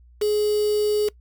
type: tone with quantisation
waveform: sine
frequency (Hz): 420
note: G#4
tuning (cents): +19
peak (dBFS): -18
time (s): 0.21-1.09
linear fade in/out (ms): 10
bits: 5
effects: noise-tail reverb RT60 0.1 s tail -22 dB re dry + added 60 Hz sine -48 dBFS peak until 1.2 s